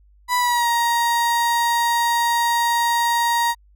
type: tone with pitch glide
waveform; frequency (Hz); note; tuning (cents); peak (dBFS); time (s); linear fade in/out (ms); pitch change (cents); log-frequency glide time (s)
35% pulse; 987.8 to 939.9; B5 to A#5; 0 to +14; -15; 0.28-3.55; 50; -86; 0.38-0.68
effects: added 50 Hz sine -50 dBFS peak until 3.75 s